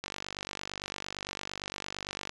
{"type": "click train", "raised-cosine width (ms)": 0.2, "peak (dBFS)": -18, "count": 111, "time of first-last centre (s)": [0.04, 2.294], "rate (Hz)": 48.8, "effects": ["resampled to 22050 Hz"]}